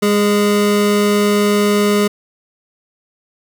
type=tone pair together; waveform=square; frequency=204.9 / 413.8 Hz; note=G#3 / G#4; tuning=-23 / -6 cents; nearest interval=octave; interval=1217 cents; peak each=-15 dBFS; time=0.02-2.08 s; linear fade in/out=10 ms; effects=none